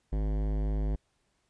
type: tone with hard clipping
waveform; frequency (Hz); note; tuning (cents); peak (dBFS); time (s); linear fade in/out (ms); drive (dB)
sine; 51.91; G#1; 0; -29; 0.12-0.96; 10; 18
effects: pink hiss -74 dBFS RMS until 1.49 s + resampled to 22050 Hz